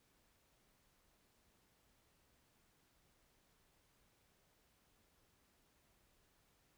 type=silence; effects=pink hiss -75 dBFS RMS until 6.77 s